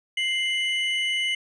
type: tone pair together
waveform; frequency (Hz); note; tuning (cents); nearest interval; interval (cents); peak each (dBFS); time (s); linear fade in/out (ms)
triangle; 2093 / 2966; C7 / F#7; 0 / +4; tritone; 604; -24; 0.17-1.35; 5
effects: resampled to 24000 Hz